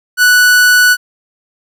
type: tone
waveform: 45% pulse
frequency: 1480 Hz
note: F#6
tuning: in tune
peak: -5 dBFS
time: 0.17-0.97 s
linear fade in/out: 50 ms
effects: none